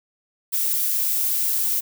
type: noise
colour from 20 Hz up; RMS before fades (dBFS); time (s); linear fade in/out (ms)
violet; -22; 0.52-1.81; 20
effects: none